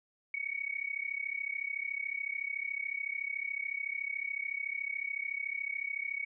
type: tone with amplitude modulation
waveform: sine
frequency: 2235 Hz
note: C#7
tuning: 14 cents sharp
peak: -30 dBFS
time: 0.34-6.25 s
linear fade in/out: 2 ms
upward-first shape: sine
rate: 33.8 Hz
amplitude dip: 90%
effects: none